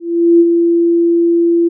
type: tone with ADSR envelope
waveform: sine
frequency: 339.6 Hz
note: F4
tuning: 48 cents flat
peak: -3 dBFS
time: 0-1.69 s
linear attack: 400 ms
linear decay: 44 ms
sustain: -5 dB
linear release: 17 ms
effects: none